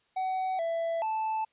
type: tone with pitch steps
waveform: triangle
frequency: 752 / 665 / 877 Hz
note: F#5 / E5 / A5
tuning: +28 / +15 / -6 cents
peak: -26 dBFS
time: 0.16-1.45 s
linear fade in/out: 10 ms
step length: 430 ms
effects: white hiss -70 dBFS RMS until 1.52 s + resampled to 8000 Hz